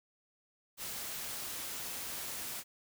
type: noise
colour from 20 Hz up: white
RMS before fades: -41 dBFS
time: 0.77-2.64 s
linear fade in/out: 50 ms
effects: none